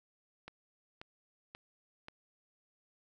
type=click train; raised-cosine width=0.3 ms; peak=-30 dBFS; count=4; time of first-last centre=0.48-2.084 s; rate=1.87 Hz; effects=none